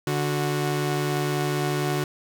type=tone pair together; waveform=sawtooth; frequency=145.98 / 367 Hz; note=D3 / F#4; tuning=-10 / -14 cents; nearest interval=octave + major third; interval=1596 cents; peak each=-21 / -23 dBFS; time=0.07-2.04 s; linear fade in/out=2 ms; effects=none